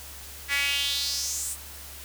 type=tone with high-pass filter sweep; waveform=sawtooth; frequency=281.9 Hz; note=C#4; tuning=29 cents sharp; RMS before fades=-28 dBFS; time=0.48-1.57 s; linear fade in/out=50 ms; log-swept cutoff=1900 to 9200 Hz; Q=3.8; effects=added 70 Hz sine -46 dBFS peak until 2.04 s + white hiss -43 dBFS RMS until 2.04 s